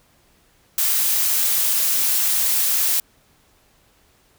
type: noise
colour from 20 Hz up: blue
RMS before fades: -19 dBFS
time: 0.78-3 s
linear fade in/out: 2 ms
effects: pink hiss -58 dBFS RMS until 4.38 s